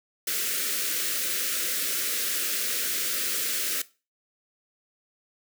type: band-stop noise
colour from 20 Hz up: white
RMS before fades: -28 dBFS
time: 0.27-3.82 s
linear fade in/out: 5 ms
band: 570 to 1300 Hz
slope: 48 dB/octave
effects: noise-tail reverb RT60 0.3 s tail -18 dB re dry + high-pass 300 Hz 12 dB/octave